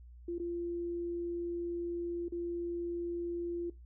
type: tone with dropouts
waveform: sine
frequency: 344.5 Hz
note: F4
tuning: 24 cents flat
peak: -34 dBFS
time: 0.28-3.7 s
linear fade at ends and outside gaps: 5 ms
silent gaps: 0.383-0.397 / 2.284-2.321 s
effects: noise-tail reverb RT60 0.2 s tail -18 dB re dry + added 60 Hz sine -50 dBFS peak until 3.85 s